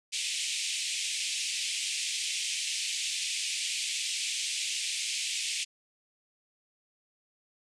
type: band-pass noise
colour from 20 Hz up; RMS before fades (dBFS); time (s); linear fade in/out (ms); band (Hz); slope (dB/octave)
pink; -33; 0.12-5.65; 20; 2300 to 9200; 48
effects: none